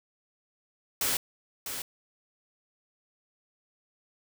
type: noise with echo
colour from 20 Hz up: white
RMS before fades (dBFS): -28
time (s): 1.01-1.17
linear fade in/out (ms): 2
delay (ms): 650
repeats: 1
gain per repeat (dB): -8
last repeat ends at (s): 1.82
effects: none